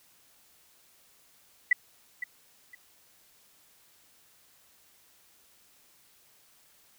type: tone with echo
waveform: sine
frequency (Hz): 1975.5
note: B6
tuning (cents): 0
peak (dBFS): -17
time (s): 1.71-1.73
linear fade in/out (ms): 5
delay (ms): 510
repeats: 2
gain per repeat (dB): -13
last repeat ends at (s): 2.75
effects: white hiss -62 dBFS RMS until 6.98 s